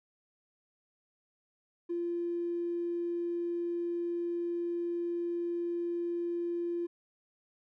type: tone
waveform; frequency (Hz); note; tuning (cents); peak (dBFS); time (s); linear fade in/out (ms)
triangle; 344.5; F4; -24; -27; 1.89-6.87; 20
effects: tanh soft clip ceiling -29 dBFS